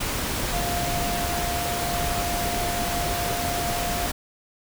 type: tone in noise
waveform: sine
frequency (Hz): 699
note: F5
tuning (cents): +1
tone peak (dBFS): -28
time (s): 0.53-4.07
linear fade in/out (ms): 10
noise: pink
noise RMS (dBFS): -27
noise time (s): 0-4.12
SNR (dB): -4
effects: none